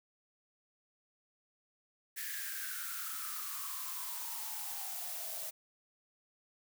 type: noise with high-pass filter sweep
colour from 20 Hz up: blue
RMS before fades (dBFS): -41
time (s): 2.16-5.51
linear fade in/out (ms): 20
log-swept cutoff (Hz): 1800 to 620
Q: 9.6
effects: none